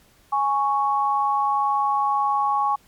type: tone pair together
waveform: sine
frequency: 830.6 / 1108.7 Hz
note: G#5 / C#6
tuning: 0 / 0 cents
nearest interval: perfect fourth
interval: 500 cents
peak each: -21 dBFS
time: 0.32-2.76 s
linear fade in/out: 10 ms
effects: pink hiss -57 dBFS RMS until 2.87 s + MP3 96 kbps